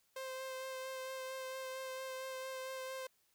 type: tone with vibrato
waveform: sawtooth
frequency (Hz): 523.3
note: C5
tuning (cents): 0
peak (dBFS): -38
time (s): 0.16-3.07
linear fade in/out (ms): 5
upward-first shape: sine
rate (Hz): 4.4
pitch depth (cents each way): 14
effects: white hiss -75 dBFS RMS until 3.34 s